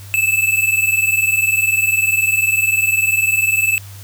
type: tone pair together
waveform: square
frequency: 2613 / 2633 Hz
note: E7 / E7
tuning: -16 / -3 cents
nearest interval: unison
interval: 13 cents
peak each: -17 dBFS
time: 0.14-3.78 s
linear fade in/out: 0 ms
effects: added 99 Hz sine -33 dBFS peak until 4.03 s + white hiss -41 dBFS RMS until 4.03 s